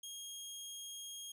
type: tone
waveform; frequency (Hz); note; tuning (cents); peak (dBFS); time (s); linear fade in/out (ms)
20% pulse; 3257; G#7; -34; -40; 0.03-1.32; 5
effects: none